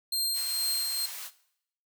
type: tone with tremolo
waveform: sawtooth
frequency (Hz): 4186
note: C8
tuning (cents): 0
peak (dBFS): -23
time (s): 0.12-1.06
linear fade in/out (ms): 5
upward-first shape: triangle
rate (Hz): 2.2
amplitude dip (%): 40
type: high-pass noise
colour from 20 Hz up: white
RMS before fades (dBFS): -40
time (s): 0.33-1.31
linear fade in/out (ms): 50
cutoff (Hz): 840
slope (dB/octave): 12
effects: noise-tail reverb RT60 0.7 s tail -17 dB re dry